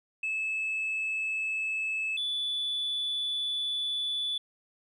sine tone pair in turn, 2605 / 3464 Hz, E7 / A7, -21 / -28 cents, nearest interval perfect fourth, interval 493 cents, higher second, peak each -27 dBFS, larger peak neither, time 0.23-2.17 / 2.17-4.38 s, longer second, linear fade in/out 5 ms, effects tanh soft clip ceiling -26 dBFS

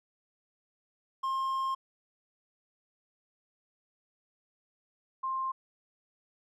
triangle / sine tone pair in turn, 1064 / 1055.4 Hz, C6 / C6, +29 / +15 cents, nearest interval unison, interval 14 cents, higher first, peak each -27 / -30 dBFS, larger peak first, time 1.23-1.75 / 5.23-5.52 s, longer first, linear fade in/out 10 ms, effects none

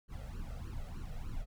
brown noise with flanger, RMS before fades -41 dBFS, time 0.08-1.46 s, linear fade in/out 50 ms, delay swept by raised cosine 0.69 to 1.56 ms, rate 3.3 Hz, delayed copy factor +0.9, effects none

